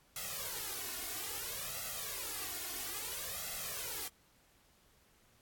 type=noise with flanger; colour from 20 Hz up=white; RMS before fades=-41 dBFS; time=0.16-4.08 s; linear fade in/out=2 ms; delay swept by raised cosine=1.5 to 2.8 ms; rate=0.6 Hz; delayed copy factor=+0.95; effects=pink hiss -68 dBFS RMS until 5.41 s + AAC 64 kbps